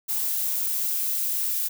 violet noise with high-pass filter sweep, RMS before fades -26 dBFS, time 0.08-1.69 s, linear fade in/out 20 ms, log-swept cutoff 850 to 200 Hz, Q 5.6, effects none

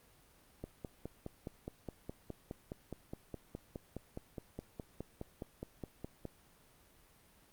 click train, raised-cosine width 2 ms, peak -28 dBFS, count 28, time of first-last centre 0.64-6.253 s, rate 4.81 Hz, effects pink hiss -65 dBFS RMS until 7.52 s + Opus 32 kbps

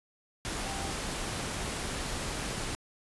sine tone in noise, 784 Hz, G5, in tune, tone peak -41 dBFS, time 0.66-0.91 s, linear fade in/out 0 ms, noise pink, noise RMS -35 dBFS, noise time 0.45-2.75 s, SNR -9 dB, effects resampled to 24000 Hz

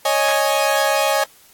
sawtooth chord, C# suspended second, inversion none, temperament equal, 554.4 / 622.3 / 830.6 Hz, C#5 / D#5 / G#5, 0 / 0 / 0 cents, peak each -16 dBFS, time 0.05-1.24 s, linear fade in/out 5 ms, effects white hiss -50 dBFS RMS until 1.53 s + AAC 64 kbps

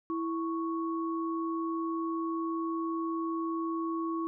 sine tone pair together, 329.6 / 1108.7 Hz, E4 / C#6, 0 / 0 cents, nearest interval octave + major sixth, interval 2100 cents, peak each -31 / -36 dBFS, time 0.1-4.27 s, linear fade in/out 0 ms, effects none

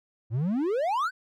triangle exponential sweep, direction up, 103.83 to 1582 Hz, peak -22 dBFS, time 0.3-1.11 s, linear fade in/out 50 ms, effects none

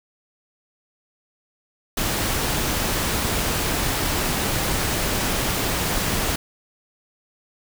pink noise, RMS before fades -23 dBFS, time 1.97-6.36 s, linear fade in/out 5 ms, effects none

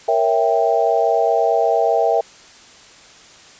sine chord, A# diminished seventh, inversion none, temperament equal with one note detuned, 466.2 / 554.4 / 659.3 / 788.5 Hz, A#4 / C#5 / E5 / G5, 0 / 0 / 0 / +10 cents, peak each -19 / -23 / -17 / -19 dBFS, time 0.08-2.21 s, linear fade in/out 5 ms, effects white hiss -44 dBFS RMS until 3.59 s + resampled to 16000 Hz

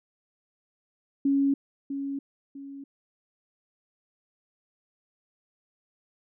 sine tone with echo, 277.2 Hz, C#4, in tune, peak -20 dBFS, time 1.25-1.54 s, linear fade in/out 5 ms, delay 650 ms, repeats 2, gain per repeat -9 dB, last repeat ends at 2.84 s, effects none

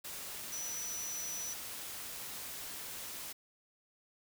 sine tone in noise, 5920 Hz, F#8, in tune, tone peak -39 dBFS, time 0.52-1.54 s, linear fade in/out 10 ms, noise white, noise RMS -44 dBFS, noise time 0.04-3.33 s, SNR +2 dB, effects none

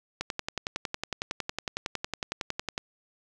click train, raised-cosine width 0.2 ms, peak -13 dBFS, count 29, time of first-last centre 0.21-2.779 s, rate 10.9 Hz, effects none

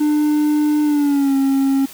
triangle tone with pitch glide, 299.7 to 271.7 Hz, D4 to C#4, +35 to -35 cents, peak -11 dBFS, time 0-1.86 s, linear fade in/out 10 ms, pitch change -170 cents, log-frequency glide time 0.84-1.35 s, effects white hiss -38 dBFS RMS until 1.93 s

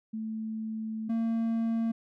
sine / triangle tone pair in turn, 220 / 227.6 Hz, A3 / A#3, 0 / -41 cents, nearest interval minor second, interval 59 cents, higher second, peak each -32 / -24 dBFS, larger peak second, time 0.13-1.09 / 1.09-1.92 s, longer first, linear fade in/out 10 ms, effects none

